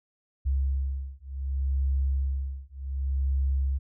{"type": "beating tone pair", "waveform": "sine", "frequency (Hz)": [67.3, 67.97], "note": ["C2", "C#2"], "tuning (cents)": [49, -33], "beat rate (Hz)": 0.67, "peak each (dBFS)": -28, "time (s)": [0.45, 3.79], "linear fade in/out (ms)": 20, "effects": []}